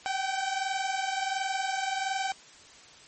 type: tone pair together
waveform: sawtooth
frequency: 762.6 / 784 Hz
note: G5 / G5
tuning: -48 / 0 cents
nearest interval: unison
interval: 48 cents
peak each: -27 / -28 dBFS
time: 0.06-2.32 s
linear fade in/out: 0 ms
effects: white hiss -52 dBFS RMS until 3.07 s + MP3 32 kbps